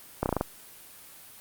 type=slowing click train; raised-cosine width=1 ms; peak=-11 dBFS; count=6; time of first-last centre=0.23-0.411 s; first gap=29 ms; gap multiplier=1.11; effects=white hiss -49 dBFS RMS until 1.4 s + Opus 32 kbps